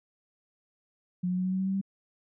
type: tone with pitch steps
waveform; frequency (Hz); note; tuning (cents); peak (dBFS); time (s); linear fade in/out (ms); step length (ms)
sine; 179.7 / 181.79 / 183.9 / 186.04 / 188.2 / 190.39 / 192.6 / 194.84; F3 / F#3 / F#3 / F#3 / F#3 / F#3 / G3 / G3; +50 / -30 / -10 / +10 / +30 / +50 / -30 / -10; -26; 1.23-1.814; 10; 73
effects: none